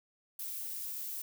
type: noise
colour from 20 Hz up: violet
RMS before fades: -40 dBFS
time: 0.39-1.22 s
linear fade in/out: 5 ms
effects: none